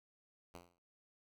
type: tone with exponential decay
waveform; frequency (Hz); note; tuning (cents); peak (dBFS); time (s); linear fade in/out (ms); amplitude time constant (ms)
5% pulse; 87.31; F2; 0; -37; 0.54-0.79; 5; 53
effects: none